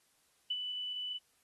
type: tone with ADSR envelope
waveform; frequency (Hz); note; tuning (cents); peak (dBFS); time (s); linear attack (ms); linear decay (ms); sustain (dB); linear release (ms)
sine; 2983; F#7; +13; -30; 0.5-1.19; 8; 42; -6; 29
effects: white hiss -72 dBFS RMS until 1.43 s + AAC 32 kbps